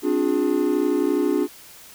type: chord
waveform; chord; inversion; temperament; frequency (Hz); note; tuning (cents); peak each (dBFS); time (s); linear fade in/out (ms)
triangle; D half-diminished seventh; third; equal with one note detuned; 261.6 / 293.7 / 356.4 / 415.3; C4 / D4 / F4 / Ab4; 0 / 0 / +35 / 0; -25 / -20 / -21 / -23; 0.02-1.48; 50
effects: white hiss -45 dBFS RMS until 1.94 s